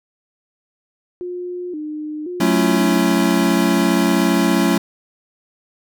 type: tone with vibrato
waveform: sine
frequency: 329.6 Hz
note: E4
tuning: in tune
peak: -24 dBFS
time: 1.21-2.97 s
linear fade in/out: 0 ms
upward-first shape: square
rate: 0.95 Hz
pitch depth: 140 cents each way
type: chord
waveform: square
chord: F# minor seventh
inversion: none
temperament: equal with one note detuned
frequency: 185 / 220 / 277.2 / 337.7 Hz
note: F#3 / A3 / C#4 / E4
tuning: 0 / 0 / 0 / +42 cents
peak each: -20 dBFS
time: 2.4-4.78 s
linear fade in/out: 5 ms
effects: none